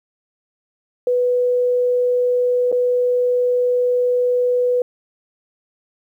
sine tone with dropouts, 493.9 Hz, B4, in tune, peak -14 dBFS, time 1.07-4.82 s, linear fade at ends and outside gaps 2 ms, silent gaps 2.717-2.725 s, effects 9-bit

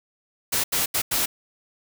white noise bursts at uneven times, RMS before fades -23 dBFS, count 4, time 0.52-0.64 / 0.72-0.86 / 0.94-1.02 / 1.11-1.26 s, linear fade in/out 10 ms, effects none

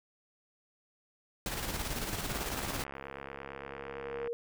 pink noise with tremolo, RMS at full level -35 dBFS, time 1.46-2.84 s, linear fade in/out 2 ms, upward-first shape square, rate 18 Hz, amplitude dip 40%
click train, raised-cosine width 0.5 ms, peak -26 dBFS, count 137, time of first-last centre 2.3-4.274 s, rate 68.9 Hz
sine tone with exponential growth, 470.4 Hz, A#4, 16 cents sharp, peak -32 dBFS, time 2.95-4.33 s, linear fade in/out 0 ms, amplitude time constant 300 ms
effects none

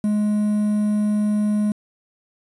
triangle tone with quantisation, 209.8 Hz, G#3, 18 cents sharp, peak -15 dBFS, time 0.04-1.72 s, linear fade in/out 2 ms, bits 7, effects resampled to 22050 Hz

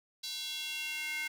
square tone with high-pass filter sweep, 305.3 Hz, D#4, 33 cents flat, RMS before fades -38 dBFS, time 0.23-1.28 s, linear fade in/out 10 ms, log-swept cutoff 4100 to 2000 Hz, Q 3.8, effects none

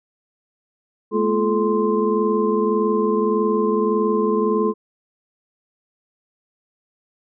sine tone cluster, 213 / 234.7 / 344.6 / 430.4 / 1044 Hz, G#3 / A#3 / F4 / A4 / C6, +44 / +12 / -23 / -38 / -4 cents, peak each -22 / -28 / -24 / -19 / -25 dBFS, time 1.11-4.74 s, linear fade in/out 50 ms, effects none

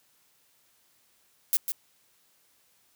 violet noise with echo, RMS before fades -23 dBFS, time 1.53-1.57 s, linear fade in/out 0 ms, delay 150 ms, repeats 1, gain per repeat -7 dB, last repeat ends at 1.72 s, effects white hiss -66 dBFS RMS until 2.95 s + high-pass 60 Hz 12 dB/octave

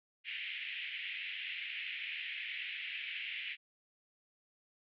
pink band-pass noise, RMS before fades -42 dBFS, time 0.24-3.57 s, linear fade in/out 50 ms, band 2000 to 3100 Hz, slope 48 dB/octave, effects none

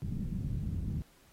white low-pass noise, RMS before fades -35 dBFS, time 0.02-1.02 s, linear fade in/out 0 ms, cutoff 190 Hz, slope 24 dB/octave, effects pink hiss -64 dBFS RMS until 1.32 s + AAC 48 kbps

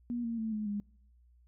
sine tone with pitch steps, 239.9 / 230.7 / 221.8 / 213.2 / 205 Hz, A#3 / A#3 / A3 / G#3 / G#3, +50 / -18 / +14 / +46 / -22 cents, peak -32 dBFS, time 0.1-0.8 s, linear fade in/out 0 ms, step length 140 ms, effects noise-tail reverb RT60 0.7 s tail -26 dB re dry + added 60 Hz sine -60 dBFS peak until 1.47 s

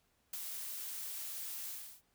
blue noise with ADSR envelope, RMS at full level -40 dBFS, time 0.33-2.02 s, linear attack 5 ms, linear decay 32 ms, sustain -3 dB, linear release 340 ms, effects pink hiss -75 dBFS RMS until 2.14 s

